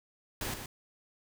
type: noise with echo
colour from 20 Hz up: pink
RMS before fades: -36 dBFS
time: 0.41-0.54 s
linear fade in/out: 2 ms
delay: 120 ms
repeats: 1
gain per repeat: -7 dB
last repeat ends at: 0.66 s
effects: none